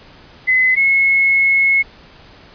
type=tone pair in turn; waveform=sine; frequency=2031 / 2180 Hz; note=B6 / C#7; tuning=+48 / -29 cents; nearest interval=minor second; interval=123 cents; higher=second; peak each=-10 dBFS; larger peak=neither; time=0.47-0.76 / 0.76-1.83 s; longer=second; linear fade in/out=20 ms; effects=pink hiss -43 dBFS RMS until 2.54 s + resampled to 11025 Hz